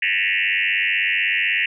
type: tone with frequency modulation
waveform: sine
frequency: 2312 Hz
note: D7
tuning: 28 cents flat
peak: -17 dBFS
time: 0.02-1.66 s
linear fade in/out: 5 ms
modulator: 96.1 Hz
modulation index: 5.5
effects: none